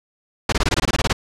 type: noise bursts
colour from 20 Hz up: pink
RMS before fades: -17 dBFS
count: 12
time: 0.49-1.129 s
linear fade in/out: 5 ms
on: 34 ms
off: 21 ms
effects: low-pass 6000 Hz 12 dB/octave